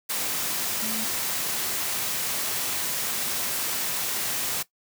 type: tone in noise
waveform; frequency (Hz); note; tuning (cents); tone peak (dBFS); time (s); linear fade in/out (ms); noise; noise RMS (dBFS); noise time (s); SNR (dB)
sine; 220; A3; 0; -33; 0.82-1.05; 10; white; -28; 0.09-4.63; -8
effects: noise-tail reverb RT60 0.1 s tail -17 dB re dry + high-pass 100 Hz 12 dB/octave